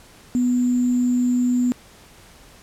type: tone with sample-and-hold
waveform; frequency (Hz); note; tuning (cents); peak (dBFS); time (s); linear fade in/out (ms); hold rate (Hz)
sine; 246.9; B3; 0; -16; 0.35-1.72; 0; 7350
effects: pink hiss -48 dBFS RMS until 2.62 s + low-pass 12000 Hz 12 dB/octave